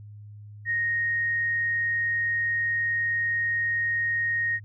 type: tone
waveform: sine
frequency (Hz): 1864.7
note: A#6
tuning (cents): 0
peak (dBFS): -23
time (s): 0.65-4.6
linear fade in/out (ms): 50
effects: added 104 Hz sine -41 dBFS peak until 4.64 s